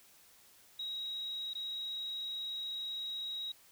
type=tone with dropouts; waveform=sine; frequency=3818 Hz; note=A#7; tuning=41 cents sharp; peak=-37 dBFS; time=0.79-3.52 s; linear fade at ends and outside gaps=5 ms; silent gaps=1.535-1.551 s; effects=white hiss -62 dBFS RMS until 3.71 s